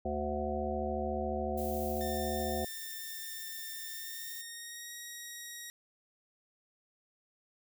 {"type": "harmonic tone", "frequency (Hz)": 74, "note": "D2", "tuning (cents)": 14, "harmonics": [1, 3, 5, 7, 9, 10], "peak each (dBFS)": [-39, -39, -39, -39, -39, -39], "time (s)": [0.05, 2.65], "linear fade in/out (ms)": 5}
{"type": "noise", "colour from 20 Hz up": "violet", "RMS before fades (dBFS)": -45, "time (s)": [1.57, 4.42], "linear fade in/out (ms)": 10}
{"type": "tone with pitch glide", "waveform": "10% pulse", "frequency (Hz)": [1798, 1893.9], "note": ["A6", "A#6"], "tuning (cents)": [37, 27], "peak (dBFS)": -34, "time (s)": [2.01, 5.7], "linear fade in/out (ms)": 0, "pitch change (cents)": 90, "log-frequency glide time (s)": [3.91, 4.93]}
{"effects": []}